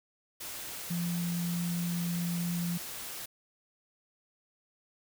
sine tone in noise, 172.8 Hz, F3, 18 cents flat, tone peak -30 dBFS, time 0.9-2.78 s, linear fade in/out 10 ms, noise white, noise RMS -41 dBFS, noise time 0.4-3.26 s, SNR +8 dB, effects none

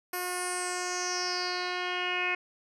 10% pulse tone with low-pass filter sweep, 360.3 Hz, F#4, 46 cents flat, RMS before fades -32 dBFS, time 0.13-2.35 s, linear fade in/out 5 ms, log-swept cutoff 12000 to 2400 Hz, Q 6, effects none

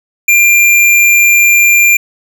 square tone, 2385 Hz, D7, 26 cents sharp, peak -5 dBFS, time 0.28-1.97 s, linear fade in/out 5 ms, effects none

